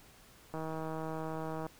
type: click train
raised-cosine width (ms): 1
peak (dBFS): -26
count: 180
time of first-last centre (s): 0.54-1.666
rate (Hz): 159
effects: pink hiss -59 dBFS RMS until 1.79 s